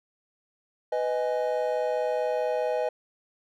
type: chord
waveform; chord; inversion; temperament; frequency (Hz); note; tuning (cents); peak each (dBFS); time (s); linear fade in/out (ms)
triangle; G# minor; first; just; 498.4 / 623 / 830.6; B4 / D#5 / G#5; +16 / +2 / 0; -26 / -26 / -31; 0.92-2.89; 5
effects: none